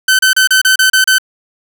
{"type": "tone bursts", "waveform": "sawtooth", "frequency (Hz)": 1528, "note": "G6", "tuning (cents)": -45, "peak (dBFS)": -3, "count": 8, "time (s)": [0.08, 1.184], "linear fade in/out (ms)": 5, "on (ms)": 110, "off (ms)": 32, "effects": []}